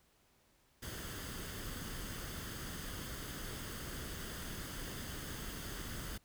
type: noise with comb filter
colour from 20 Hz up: pink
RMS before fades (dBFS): -44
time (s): 0.82-6.18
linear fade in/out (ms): 10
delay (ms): 0.62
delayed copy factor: +0.5
effects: pink hiss -71 dBFS RMS until 6.24 s